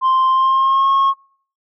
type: tone with pitch glide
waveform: sine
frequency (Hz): 1046.5 to 1088.4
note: C6 to C#6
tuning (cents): 0 to -32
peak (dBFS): -9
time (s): 0.01-1.14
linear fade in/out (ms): 50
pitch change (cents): +68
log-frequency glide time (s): 0.3-0.9
effects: noise-tail reverb RT60 0.5 s tail -23 dB re dry + tanh soft clip ceiling -10 dBFS